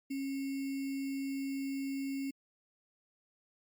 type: tone with sample-and-hold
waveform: sine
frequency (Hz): 272.9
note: C#4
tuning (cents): -27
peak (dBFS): -34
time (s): 0.1-2.31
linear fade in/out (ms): 10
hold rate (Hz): 2450
effects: Opus 48 kbps